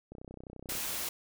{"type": "click train", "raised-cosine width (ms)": 2, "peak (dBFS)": -32, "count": 21, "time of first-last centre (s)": [0.12, 0.753], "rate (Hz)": 31.6}
{"type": "noise", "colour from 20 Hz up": "white", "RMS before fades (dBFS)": -36, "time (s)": [0.69, 1.09], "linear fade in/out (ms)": 5}
{"effects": []}